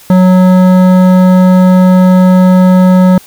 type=tone with hard clipping; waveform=sine; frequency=184.1 Hz; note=F#3; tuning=8 cents flat; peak=-4 dBFS; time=0.1-3.18 s; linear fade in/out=2 ms; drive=13 dB; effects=white hiss -37 dBFS RMS until 3.26 s